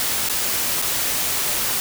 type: noise with dropouts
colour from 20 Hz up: white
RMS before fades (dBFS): -22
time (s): 0-1.8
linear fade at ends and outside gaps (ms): 0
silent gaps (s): 0.288-0.297 / 0.817-0.823
effects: none